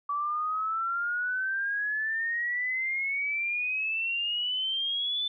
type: exponential sweep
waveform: sine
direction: up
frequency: 1146 to 3531 Hz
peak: -27 dBFS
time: 0.09-5.28 s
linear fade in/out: 5 ms
effects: none